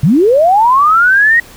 sine linear sweep, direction up, 123.47 to 1907 Hz, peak -5 dBFS, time 0.03-1.4 s, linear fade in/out 5 ms, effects pink hiss -37 dBFS RMS until 1.56 s

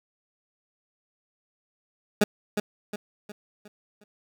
20% pulse tone with echo, 207.7 Hz, G#3, in tune, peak -12 dBFS, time 2.21-2.24 s, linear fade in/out 5 ms, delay 360 ms, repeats 5, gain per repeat -7 dB, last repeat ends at 4.04 s, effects none

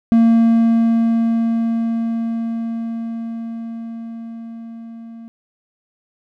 triangle tone with level ramp, 229 Hz, A#3, 31 cents flat, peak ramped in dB -6 to -31 dBFS, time 0.12-5.28 s, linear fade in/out 0 ms, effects none

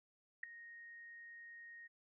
sine tone with ADSR envelope, 1865 Hz, A#6, in tune, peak -35 dBFS, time 0.43-1.88 s, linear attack 6 ms, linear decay 3 ms, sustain -17 dB, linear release 19 ms, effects none

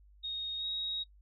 sine tone with pitch glide, 3729 to 3785 Hz, A#7 to A#7, 0 to +26 cents, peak -34 dBFS, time 0.23-1.04 s, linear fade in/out 20 ms, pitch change +26 cents, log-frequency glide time 0.58-0.65 s, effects noise-tail reverb RT60 0.1 s tail -19 dB re dry + added 50 Hz sine -57 dBFS peak until 1.21 s

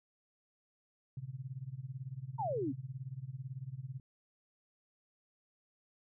sine tone with tremolo, 130.81 Hz, C3, in tune, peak -37 dBFS, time 1.17-4 s, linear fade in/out 2 ms, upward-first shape sine, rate 18 Hz, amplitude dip 90%
sine exponential sweep, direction down, 964 to 246.3 Hz, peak -33 dBFS, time 2.38-2.73 s, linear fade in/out 20 ms
effects none

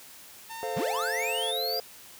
sawtooth tone with vibrato, 897 Hz, A5, 33 cents sharp, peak -34 dBFS, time 0.49-1.52 s, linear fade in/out 20 ms, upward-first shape sine, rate 1.5 Hz, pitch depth 32 cents each way
triangle chord, F major, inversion first, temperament equal, 440 / 523.3 / 698.5 Hz, A4 / C5 / F5, 0 / 0 / 0 cents, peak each -33 dBFS, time 0.63-1.8 s, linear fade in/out 0 ms
square linear sweep, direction up, 94 to 4903 Hz, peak -30 dBFS, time 0.76-1.8 s, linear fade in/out 10 ms
effects white hiss -49 dBFS RMS until 2.19 s + high-pass 60 Hz 12 dB/octave

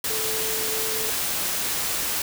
sine tone in noise, 440 Hz, A4, in tune, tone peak -32 dBFS, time 0.1-1.1 s, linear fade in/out 2 ms, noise white, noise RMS -26 dBFS, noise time 0.04-2.22 s, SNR -9 dB, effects none

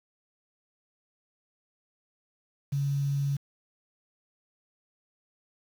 sine tone with quantisation, 140.4 Hz, C#3, 22 cents sharp, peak -25 dBFS, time 2.72-3.37 s, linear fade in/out 10 ms, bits 8, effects none

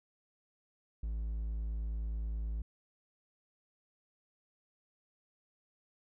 triangle tone, 54.7 Hz, A1, 9 cents flat, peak -32 dBFS, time 1.03-2.62 s, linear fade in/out 5 ms, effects none

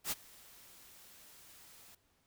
white noise with ADSR envelope, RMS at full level -34 dBFS, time 0.04-1.95 s, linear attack 72 ms, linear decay 31 ms, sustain -24 dB, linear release 5 ms, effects pink hiss -74 dBFS RMS until 2.26 s

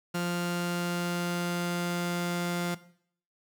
sawtooth tone pair together, 174.61 / 698.4 Hz, F3 / F5, 0 / 0 cents, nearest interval 2 octaves, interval 2400 cents, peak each -25 / -31 dBFS, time 0.14-2.75 s, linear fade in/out 10 ms, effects noise-tail reverb RT60 0.6 s tail -17 dB re dry

